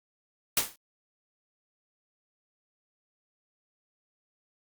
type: noise with exponential decay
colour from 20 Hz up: white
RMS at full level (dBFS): -21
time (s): 0.57-0.76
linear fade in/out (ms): 2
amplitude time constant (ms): 41
effects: Opus 48 kbps